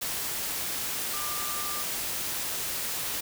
sine tone in noise, 1193 Hz, D6, 27 cents sharp, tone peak -37 dBFS, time 1.13-1.83 s, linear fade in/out 10 ms, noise white, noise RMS -32 dBFS, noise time 0.01-3.21 s, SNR -8 dB, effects none

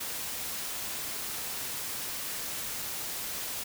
white noise, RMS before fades -36 dBFS, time 0-3.64 s, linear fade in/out 10 ms, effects none

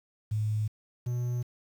sine / triangle tone pair in turn, 107.2 / 122.05 Hz, A2 / B2, -45 / -20 cents, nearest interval major second, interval 225 cents, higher second, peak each -26 dBFS, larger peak neither, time 0.31-0.68 / 1.06-1.43 s, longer neither, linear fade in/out 10 ms, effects 9-bit

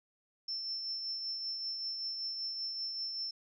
sine tone with tremolo, 5350 Hz, E8, 25 cents sharp, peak -34 dBFS, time 0.48-3.31 s, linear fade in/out 5 ms, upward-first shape triangle, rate 5.2 Hz, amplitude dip 40%, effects none

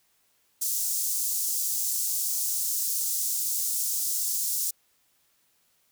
pink high-pass noise, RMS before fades -28 dBFS, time 0.61-4.71 s, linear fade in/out 10 ms, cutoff 6200 Hz, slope 24 dB/octave, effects white hiss -68 dBFS RMS until 5.91 s

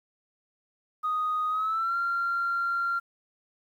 sine tone with pitch glide, 1245 to 1381.4 Hz, D#6 to F6, +1 to -19 cents, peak -24 dBFS, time 1.03-3 s, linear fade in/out 20 ms, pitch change +180 cents, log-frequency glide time 1.49-1.96 s, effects tanh soft clip ceiling -21 dBFS + 10-bit

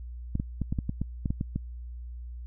clicks, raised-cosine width 5 ms, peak -16 dBFS, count 11, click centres 0.354 / 0.399 / 0.617 / 0.725 / 0.788 / 0.894 / 1.016 / 1.258 / 1.305 / 1.411 / 1.56 s, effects added 60 Hz sine -37 dBFS peak until 2.46 s

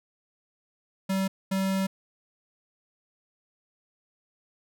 square tone bursts at uneven times, 192.1 Hz, G3, 35 cents flat, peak -25 dBFS, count 2, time 1.09-1.28 / 1.51-1.87 s, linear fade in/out 10 ms, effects none

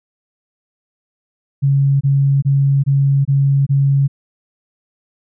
sine tone bursts, 138.59 Hz, C#3, in tune, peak -10 dBFS, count 6, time 1.62-4.08 s, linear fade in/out 20 ms, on 390 ms, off 24 ms, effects none

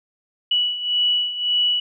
sine beating tone pair, 2943 / 2944.8 Hz, F#7 / F#7, -10 / -9 cents, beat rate 1.8 Hz, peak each -24 / -19 dBFS, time 0.51-1.8 s, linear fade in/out 5 ms, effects none

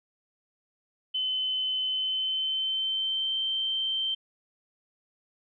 sine tone with pitch glide, 3044 to 3121 Hz, F#7 to G7, +48 to -8 cents, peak -26 dBFS, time 1.14-4.15 s, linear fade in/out 10 ms, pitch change +44 cents, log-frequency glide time 1.87-3.38 s, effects none

